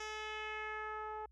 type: tone with low-pass filter sweep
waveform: 10% pulse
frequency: 430 Hz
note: A4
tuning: 40 cents flat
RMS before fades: -43 dBFS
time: 0-1.26 s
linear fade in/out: 5 ms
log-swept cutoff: 5400 to 880 Hz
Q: 1.8
effects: added 60 Hz sine -61 dBFS peak until 1.31 s